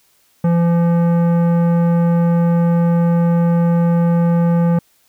sine tone with tanh clipping, 170.3 Hz, F3, 43 cents flat, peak -13 dBFS, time 0.44-4.79 s, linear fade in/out 5 ms, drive 14 dB, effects white hiss -57 dBFS RMS until 5.08 s

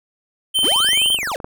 square tone with vibrato, 3096 Hz, G7, 22 cents flat, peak -15 dBFS, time 0.54-1.17 s, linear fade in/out 20 ms, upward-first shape sine, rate 19 Hz, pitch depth 10 cents each way
click train, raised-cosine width 1 ms, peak -19 dBFS, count 21, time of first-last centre 0.59-1.445 s, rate 23.4 Hz
square linear two-way sweep, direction up then down, 221.3 to 3290 to 469.6 Hz, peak -22 dBFS, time 0.64-1.36 s, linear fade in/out 2 ms, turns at 1.13 s
effects none

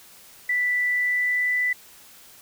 sine tone with pitch glide, 1975.5 to 1986.9 Hz, B6 to B6, 0 to +10 cents, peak -20 dBFS, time 0.49-1.73 s, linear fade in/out 5 ms, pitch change +10 cents, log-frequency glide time 0.87-1.54 s, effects white hiss -49 dBFS RMS until 2.41 s

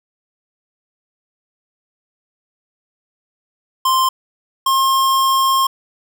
square tone pair in turn, 1046.5 / 1069.1 Hz, C6 / C6, 0 / +37 cents, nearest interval unison, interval 37 cents, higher second, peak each -13 dBFS, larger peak neither, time 3.85-4.09 / 4.66-5.67 s, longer second, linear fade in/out 5 ms, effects none

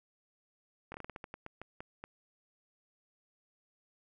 slowing click train, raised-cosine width 0.5 ms, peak -28 dBFS, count 13, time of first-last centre 0.92-2.04 s, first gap 22 ms, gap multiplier 1.24, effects none

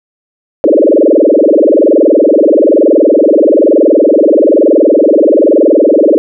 sine tone with frequency modulation, 440 Hz, A4, in tune, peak -3 dBFS, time 0.64-6.18 s, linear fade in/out 0 ms, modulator 21.1 Hz, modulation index 7.3, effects none

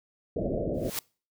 white low-pass noise, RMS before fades -30 dBFS, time 0.36-0.9 s, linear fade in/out 5 ms, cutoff 650 Hz, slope 96 dB/octave
white noise with exponential growth, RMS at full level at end -29 dBFS, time 0.74-0.99 s, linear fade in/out 2 ms, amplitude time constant 54 ms
effects noise-tail reverb RT60 0.4 s tail -26 dB re dry

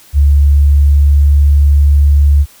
sine tone with pitch glide, 71.4 to 71.81 Hz, D2 to D2, -48 to -38 cents, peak -4 dBFS, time 0.13-2.46 s, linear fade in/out 50 ms, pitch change +10 cents, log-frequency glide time 0.37-1.42 s, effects white hiss -42 dBFS RMS until 2.6 s

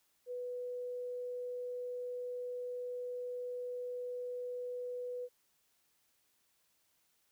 sine tone, 493.9 Hz, B4, in tune, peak -38 dBFS, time 0.26-5.29 s, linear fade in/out 50 ms, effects white hiss -75 dBFS RMS until 7.31 s

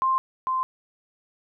sine tone pair in turn, 1052 / 1039.9 Hz, C6 / C6, +9 / -11 cents, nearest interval unison, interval 20 cents, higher first, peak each -19 / -22 dBFS, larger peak first, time 0.02-0.18 / 0.47-0.63 s, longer neither, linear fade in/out 0 ms, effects none

